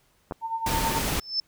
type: clicks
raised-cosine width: 1 ms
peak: -18 dBFS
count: 2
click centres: 0.311 / 0.322 s
type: tone with tremolo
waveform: sine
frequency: 905 Hz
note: A5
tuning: 48 cents sharp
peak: -24 dBFS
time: 0.41-1.02 s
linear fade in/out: 50 ms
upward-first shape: sine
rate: 9.3 Hz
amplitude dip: 70%
type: noise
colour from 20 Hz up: pink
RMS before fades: -27 dBFS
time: 0.66-1.2 s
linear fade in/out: 5 ms
type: tone with exponential growth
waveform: sine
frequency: 5274 Hz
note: E8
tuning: in tune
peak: -20 dBFS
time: 1.13-1.4 s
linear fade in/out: 2 ms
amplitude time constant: 58 ms
effects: pink hiss -65 dBFS RMS until 1.47 s